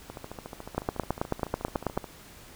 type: two click trains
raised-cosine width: 1 ms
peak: -12 / -24 dBFS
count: 12 / 28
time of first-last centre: 0.78-1.976 / 0.1-2.042 s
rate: 9.2 / 13.9 Hz
effects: pink hiss -50 dBFS RMS until 2.55 s